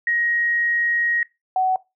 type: tone pair in turn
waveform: sine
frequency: 1885 / 749.4 Hz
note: A#6 / F#5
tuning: +19 / +22 cents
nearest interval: octave + major third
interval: 1597 cents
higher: first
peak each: -18 / -16 dBFS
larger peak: second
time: 0.07-1.23 / 1.56-1.76 s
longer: first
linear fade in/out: 2 ms
effects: noise-tail reverb RT60 0.2 s tail -19 dB re dry